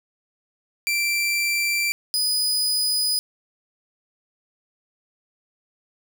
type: tone pair in turn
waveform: sawtooth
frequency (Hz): 2349 / 4977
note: D7 / D#8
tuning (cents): 0 / 0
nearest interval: octave + minor second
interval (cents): 1300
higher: second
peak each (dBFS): -17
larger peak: neither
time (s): 0.87-1.92 / 2.14-3.19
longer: neither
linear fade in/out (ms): 0
effects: none